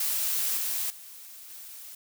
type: noise with level steps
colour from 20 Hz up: blue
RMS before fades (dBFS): -28 / -30 / -46 / -44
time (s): 0-1.95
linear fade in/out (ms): 5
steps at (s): 0.57 / 0.9 / 1.5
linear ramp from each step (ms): 2
effects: none